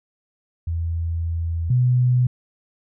sine tone pair in turn, 83.3 / 124.81 Hz, E2 / B2, +19 / +19 cents, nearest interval perfect fifth, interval 700 cents, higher second, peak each -21 / -14 dBFS, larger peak second, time 0.67-1.7 / 1.7-2.27 s, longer first, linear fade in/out 5 ms, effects none

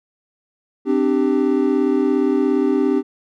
triangle chord, C suspended second, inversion none, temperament equal with one note detuned, 261.6 / 298.8 / 392 Hz, C4 / D4 / G4, 0 / +30 / 0 cents, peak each -17 dBFS, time 0.85-3.03 s, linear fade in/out 50 ms, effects none

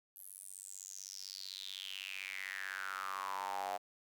square tone with high-pass filter sweep, 47.89 Hz, G1, 40 cents flat, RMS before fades -44 dBFS, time 0.15-3.78 s, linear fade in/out 20 ms, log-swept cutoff 12000 to 700 Hz, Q 6.7, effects 11-bit

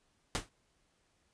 pink noise with exponential decay, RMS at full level -29 dBFS, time 0.35-0.49 s, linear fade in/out 0 ms, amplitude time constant 29 ms, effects pink hiss -74 dBFS RMS until 1.33 s + resampled to 22050 Hz

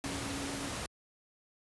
sine tone in noise, 277.5 Hz, C#4, 2 cents sharp, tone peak -40 dBFS, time 0.04-0.69 s, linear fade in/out 0 ms, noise pink, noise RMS -38 dBFS, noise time 0.04-0.86 s, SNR -5 dB, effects high-pass 60 Hz 12 dB/octave + resampled to 24000 Hz

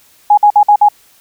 sine tone bursts, 830 Hz, G#5, 1 cent flat, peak -3 dBFS, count 5, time 0.3-0.887 s, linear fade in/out 5 ms, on 75 ms, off 53 ms, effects white hiss -48 dBFS RMS until 1.2 s

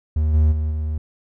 triangle tone with level steps, 77 Hz, D#2, 17 cents flat, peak -14 / -10 / -17 / -19 dBFS, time 0.16-0.98 s, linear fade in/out 5 ms, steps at 0.33 / 0.51 / 0.7 s, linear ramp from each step 20 ms, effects none

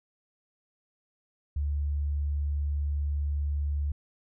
sine tone, 72.5 Hz, D2, 22 cents flat, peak -26 dBFS, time 1.56-3.92 s, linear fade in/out 5 ms, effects none

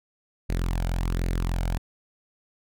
sawtooth tone with flanger, 43.35 Hz, F1, 12 cents flat, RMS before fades -26 dBFS, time 0.49-1.78 s, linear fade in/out 10 ms, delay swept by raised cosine 0.45 to 1.35 ms, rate 1.3 Hz, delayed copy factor +0.55, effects none

